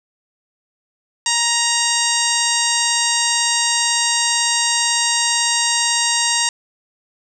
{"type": "harmonic tone", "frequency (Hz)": 938, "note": "A#5", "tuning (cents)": 11, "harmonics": [1, 2, 3, 4, 5, 6, 7, 8, 9], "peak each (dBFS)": [-24, -24, -24, -24, -24, -24, -24, -24, -24], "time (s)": [1.26, 6.49], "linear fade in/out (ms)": 2, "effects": ["8-bit"]}